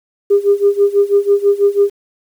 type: tone with tremolo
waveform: sine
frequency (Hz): 403.3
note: G4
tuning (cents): +49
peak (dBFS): -5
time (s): 0.3-1.9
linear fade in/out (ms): 10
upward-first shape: sine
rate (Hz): 6.1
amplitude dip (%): 90
effects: tanh soft clip ceiling -1 dBFS + 7-bit